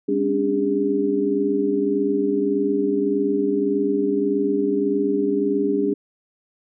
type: tone cluster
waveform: sine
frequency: 201.7 / 268.4 / 290.1 / 404.5 Hz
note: G3 / C4 / D4 / G#4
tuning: +50 / +44 / -21 / -46 cents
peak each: -27 / -27 / -22 / -21 dBFS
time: 0.08-5.94 s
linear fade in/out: 10 ms
effects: none